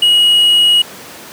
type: tone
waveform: triangle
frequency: 2900 Hz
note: F#7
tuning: 35 cents flat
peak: -5 dBFS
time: 0.02-0.82 s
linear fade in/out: 5 ms
effects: pink hiss -32 dBFS RMS until 1.32 s + high-pass 200 Hz 12 dB/octave